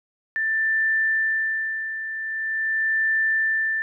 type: tone with tremolo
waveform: sine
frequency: 1774 Hz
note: A6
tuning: 14 cents sharp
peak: -18 dBFS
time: 0.36-3.82 s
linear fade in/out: 0 ms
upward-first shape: sine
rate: 0.44 Hz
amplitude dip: 65%
effects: none